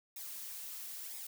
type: noise with flanger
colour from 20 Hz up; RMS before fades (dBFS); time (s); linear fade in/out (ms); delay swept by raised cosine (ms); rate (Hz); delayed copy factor
blue; -45; 0.16-1.27; 5; 0.67 to 5.57; 1; -0.65
effects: none